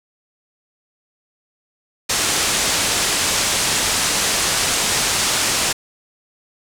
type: low-pass noise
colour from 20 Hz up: white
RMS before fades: -19 dBFS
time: 2.09-5.73 s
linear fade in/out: 10 ms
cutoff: 9000 Hz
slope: 24 dB/octave
effects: none